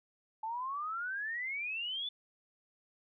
sine exponential sweep, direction up, 864 to 3520 Hz, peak -35 dBFS, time 0.43-2.09 s, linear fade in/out 5 ms, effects none

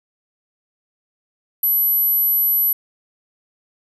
sine tone, 11800 Hz, F#9, 6 cents flat, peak -14 dBFS, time 1.63-2.73 s, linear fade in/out 5 ms, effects none

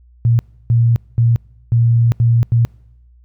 sine tone bursts at uneven times, 117 Hz, A#2, 7 cents sharp, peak -9 dBFS, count 6, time 0.25-0.39 / 0.7-0.96 / 1.18-1.36 / 1.72-2.12 / 2.2-2.43 / 2.52-2.65 s, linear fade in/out 0 ms, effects noise-tail reverb RT60 0.9 s tail -26 dB re dry + added 60 Hz sine -44 dBFS peak until 3.24 s

